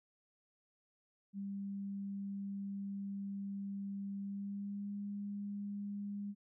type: tone with pitch glide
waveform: sine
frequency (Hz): 198.4 to 202.7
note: G3 to G#3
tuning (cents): +21 to -42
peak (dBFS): -39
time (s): 1.33-6.35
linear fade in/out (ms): 50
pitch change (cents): +37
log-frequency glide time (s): 4.2-4.94
effects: none